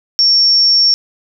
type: tone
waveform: sine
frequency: 5480 Hz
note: F8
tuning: 34 cents flat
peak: -7 dBFS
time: 0.19-0.94 s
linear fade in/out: 0 ms
effects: none